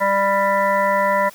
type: harmonic tone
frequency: 197.6 Hz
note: G3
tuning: 14 cents sharp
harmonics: 1 / 3 / 5 / 7 / 9 / 10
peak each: -29 / -19 / -18 / -28 / -26 / -26 dBFS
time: 0-1.3 s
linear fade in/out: 20 ms
effects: white hiss -44 dBFS RMS until 1.34 s